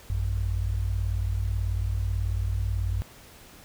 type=tone pair together; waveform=sine; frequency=56.13 / 94.4 Hz; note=A1 / F#2; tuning=+35 / +35 cents; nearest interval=major sixth; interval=900 cents; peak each=-27 dBFS; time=0.1-3.02 s; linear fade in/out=0 ms; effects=pink hiss -50 dBFS RMS until 3.64 s